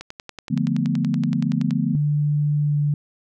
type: click train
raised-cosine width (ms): 0.2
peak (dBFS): -17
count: 19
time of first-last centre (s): 0.01-1.708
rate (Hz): 10.6
type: chord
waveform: sine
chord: B half-diminished seventh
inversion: first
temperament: equal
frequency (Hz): 146.83 / 174.61 / 220 / 246.9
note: D3 / F3 / A3 / B3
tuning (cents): 0 / 0 / 0 / 0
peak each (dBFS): -24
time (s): 0.5-1.96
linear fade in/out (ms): 10
type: tone with pitch glide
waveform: sine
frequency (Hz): 147.6 to 146.5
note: D3 to D3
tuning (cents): +9 to -4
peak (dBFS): -17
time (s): 1.95-2.94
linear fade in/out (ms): 2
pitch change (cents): -13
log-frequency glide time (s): 2.63-2.77
effects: none